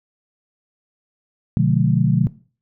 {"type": "chord", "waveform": "sine", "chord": "B diminished seventh", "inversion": "none", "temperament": "just", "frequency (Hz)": [123.47, 148.16, 177.8, 213.4], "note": ["B2", "D3", "F3", "Ab3"], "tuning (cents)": [0, 16, 31, 47], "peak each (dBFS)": [-19, -18, -18, -22], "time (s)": [1.57, 2.27], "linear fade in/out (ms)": 0, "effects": ["noise-tail reverb RT60 0.4 s tail -19 dB re dry"]}